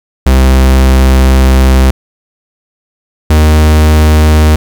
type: tone pair in turn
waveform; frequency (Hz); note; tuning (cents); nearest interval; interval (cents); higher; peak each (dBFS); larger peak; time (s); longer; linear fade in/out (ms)
45% pulse; 65.41 / 77.18; C2 / D#2; 0 / -13; minor third; 287; second; -3; neither; 0.26-1.91 / 3.3-4.56; first; 5
effects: 7-bit